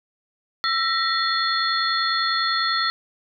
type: tone cluster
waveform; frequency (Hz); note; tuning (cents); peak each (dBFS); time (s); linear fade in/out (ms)
sine; 1338 / 1867 / 1957 / 3484 / 4308; E6 / A#6 / B6 / A7 / C8; +25 / +2 / -16 / -18 / +50; -23 / -28 / -31 / -29 / -24; 0.64-2.9; 0
effects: none